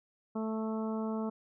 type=harmonic tone; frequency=220 Hz; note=A3; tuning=in tune; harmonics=1 / 2 / 3 / 4 / 5 / 6; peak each=-33 / -39 / -43 / -45 / -47 / -49 dBFS; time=0.35-1.3 s; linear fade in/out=10 ms; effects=none